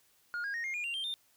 sine tone with pitch steps, 1427 / 1629.8 / 1861.3 / 2126 / 2428 / 2773 / 3167 / 3617 Hz, F6 / G#6 / A#6 / C7 / D#7 / F7 / G7 / A7, +37 / -33 / -3 / +27 / -43 / -13 / +17 / +47 cents, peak -31 dBFS, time 0.34-1.14 s, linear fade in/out 0 ms, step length 100 ms, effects tanh soft clip ceiling -33 dBFS + white hiss -68 dBFS RMS until 1.36 s

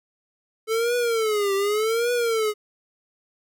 square tone with vibrato, 437 Hz, A4, 12 cents flat, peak -21 dBFS, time 0.67-2.54 s, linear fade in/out 50 ms, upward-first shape triangle, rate 0.86 Hz, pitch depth 200 cents each way, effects none

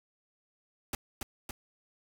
pink noise with echo, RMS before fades -34 dBFS, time 0.93-0.95 s, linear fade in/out 2 ms, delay 280 ms, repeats 2, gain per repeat -3 dB, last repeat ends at 1.51 s, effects none

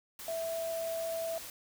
sine tone in noise, 659.3 Hz, E5, in tune, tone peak -33 dBFS, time 0.28-1.38 s, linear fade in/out 2 ms, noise white, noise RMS -45 dBFS, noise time 0.19-1.5 s, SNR +9 dB, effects none

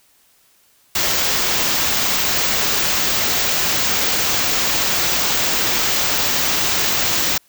white band-stop noise, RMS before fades -18 dBFS, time 0.95-7.38 s, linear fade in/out 5 ms, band 7500 to 15000 Hz, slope 48 dB/octave, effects white hiss -56 dBFS RMS until 7.48 s

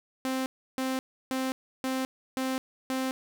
sawtooth tone bursts, 261.6 Hz, C4, in tune, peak -24 dBFS, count 6, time 0.25-3.11 s, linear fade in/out 0 ms, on 210 ms, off 320 ms, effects none

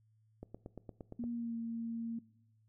click train, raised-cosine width 2 ms, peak -32 dBFS, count 8, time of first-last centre 0.43-1.239 s, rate 8.65 Hz
sine tone with pitch glide, 236.9 to 229.8 Hz, A#3 to A#3, +28 to -25 cents, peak -36 dBFS, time 1.19-2.19 s, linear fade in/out 5 ms, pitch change -53 cents, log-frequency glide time 1.31-1.56 s
effects noise-tail reverb RT60 0.8 s tail -20 dB re dry + added 109 Hz sine -67 dBFS peak until 2.68 s

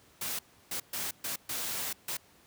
white noise bursts at uneven times, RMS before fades -35 dBFS, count 6, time 0.21-0.39 / 0.71-0.8 / 0.93-1.11 / 1.24-1.36 / 1.49-1.93 / 2.08-2.17 s, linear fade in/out 5 ms, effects pink hiss -61 dBFS RMS until 2.46 s + high-pass 80 Hz 12 dB/octave

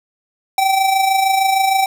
square tone with amplitude modulation, 773 Hz, G5, 24 cents flat, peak -11 dBFS, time 0.58-1.86 s, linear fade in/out 2 ms, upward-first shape sine, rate 26.5 Hz, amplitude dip 50%, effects none

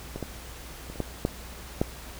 clicks, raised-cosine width 2 ms, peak -20 / -18 / -26 / -29 / -14 / -10 / -9 dBFS, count 7, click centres 0.16 / 0.227 / 0.9 / 0.958 / 1.003 / 1.251 / 1.815 s, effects added 60 Hz sine -44 dBFS peak until 2.19 s + pink hiss -44 dBFS RMS until 2.19 s

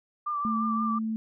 sine tone with vibrato, 1179 Hz, D6, 6 cents sharp, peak -27 dBFS, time 0.26-0.99 s, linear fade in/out 10 ms, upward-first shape triangle, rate 5.7 Hz, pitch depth 44 cents each way
sine tone, 221.2 Hz, A3, 9 cents sharp, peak -27 dBFS, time 0.45-1.16 s, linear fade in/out 0 ms
effects none

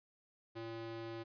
square tone with high-pass filter, 114.1 Hz, A#2, 37 cents flat, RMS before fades -45 dBFS, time 0.55-1.24 s, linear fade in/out 20 ms, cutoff 240 Hz, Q 2.3, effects resampled to 11025 Hz

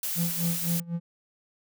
blue noise, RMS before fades -31 dBFS, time 0.03-0.8 s, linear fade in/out 2 ms
triangle tone with tremolo, 170 Hz, F3, 46 cents flat, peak -22 dBFS, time 0.15-1 s, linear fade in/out 50 ms, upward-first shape sine, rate 3.9 Hz, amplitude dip 90%
effects none

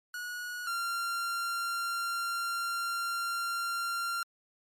45% pulse tone pair in turn, 1458 / 1382.1 Hz, F#6 / F6, -26 / -18 cents, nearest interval minor second, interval 92 cents, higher first, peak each -36 / -31 dBFS, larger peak second, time 0.14-0.67 / 0.67-4.23 s, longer second, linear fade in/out 2 ms, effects MP3 64 kbps

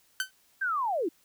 sawtooth tone with exponential decay, 1531 Hz, G6, 41 cents flat, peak -20 dBFS, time 0.2-0.31 s, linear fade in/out 1 ms, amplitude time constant 23 ms
sine linear sweep, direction down, 1611 to 287 Hz, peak -26 dBFS, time 0.61-1.09 s, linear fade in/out 10 ms
effects white hiss -65 dBFS RMS until 1.24 s

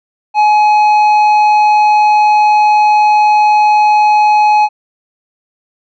sine tone with tanh clipping, 844 Hz, G#5, 28 cents sharp, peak -7 dBFS, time 0.34-4.69 s, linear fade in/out 50 ms, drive 8 dB, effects none

